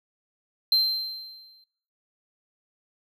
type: tone with exponential decay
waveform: triangle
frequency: 4127 Hz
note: C8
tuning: 25 cents flat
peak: -15 dBFS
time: 0.72-1.64 s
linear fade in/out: 2 ms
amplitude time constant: 200 ms
effects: noise-tail reverb RT60 0.6 s tail -20 dB re dry